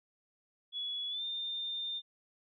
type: tone with pitch glide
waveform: sine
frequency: 3388 to 3610 Hz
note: G#7 to A7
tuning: +34 to +44 cents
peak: -35 dBFS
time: 0.72-2.02 s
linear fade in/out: 50 ms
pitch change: +110 cents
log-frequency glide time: 1.09-1.23 s
effects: none